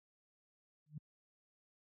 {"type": "tone with exponential growth", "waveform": "sine", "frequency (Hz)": 150.9, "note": "D3", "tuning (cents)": 47, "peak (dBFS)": -39, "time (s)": [0.86, 0.98], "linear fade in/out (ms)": 5, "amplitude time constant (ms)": 25, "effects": ["high-pass 80 Hz 12 dB/octave"]}